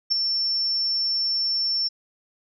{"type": "tone with ADSR envelope", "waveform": "sine", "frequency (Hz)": 5410, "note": "E8", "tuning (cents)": 44, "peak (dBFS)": -15, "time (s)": [0.1, 1.89], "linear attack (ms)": 23, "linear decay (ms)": 5, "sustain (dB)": -6, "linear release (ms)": 18, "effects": []}